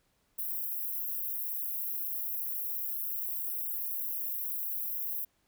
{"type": "high-pass noise", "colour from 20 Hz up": "white", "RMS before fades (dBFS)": -35, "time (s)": [0.38, 5.25], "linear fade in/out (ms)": 10, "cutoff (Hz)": 12000, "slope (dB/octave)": 48, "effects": ["pink hiss -73 dBFS RMS until 5.47 s"]}